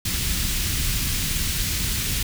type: band-stop noise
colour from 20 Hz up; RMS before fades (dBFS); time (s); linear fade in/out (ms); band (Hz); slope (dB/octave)
pink; -24; 0.05-2.23; 5; 170 to 2500; 12
effects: none